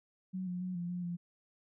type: tone with pitch steps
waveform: sine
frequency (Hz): 186.3 / 179 / 183.1 / 173.8 / 177.9 / 173.7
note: F#3 / F3 / F#3 / F3 / F3 / F3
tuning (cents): +12 / +43 / -18 / -8 / +32 / -9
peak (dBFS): -35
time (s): 0.33-1.17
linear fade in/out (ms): 20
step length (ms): 140
effects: none